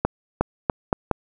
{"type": "accelerating click train", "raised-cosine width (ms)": 1, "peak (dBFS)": -4, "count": 5, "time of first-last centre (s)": [0.05, 1.113], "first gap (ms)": 360, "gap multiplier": 0.8, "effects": []}